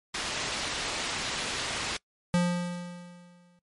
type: low-pass noise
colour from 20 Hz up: white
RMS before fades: -33 dBFS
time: 0.14-1.97 s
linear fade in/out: 5 ms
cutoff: 4500 Hz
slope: 12 dB/octave
type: tone with exponential decay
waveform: square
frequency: 176 Hz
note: F3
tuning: 14 cents sharp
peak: -21 dBFS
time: 2.34-3.59 s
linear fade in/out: 0 ms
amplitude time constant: 270 ms
effects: noise-tail reverb RT60 0.1 s tail -23 dB re dry + MP3 48 kbps